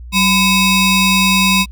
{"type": "ring-modulated tone", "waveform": "25% pulse", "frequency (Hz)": 1200, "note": "D6", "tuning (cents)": 37, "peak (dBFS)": -3, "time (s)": [0.12, 1.66], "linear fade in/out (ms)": 50, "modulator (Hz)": 1390, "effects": ["added 60 Hz sine -29 dBFS peak until 1.71 s", "Opus 48 kbps"]}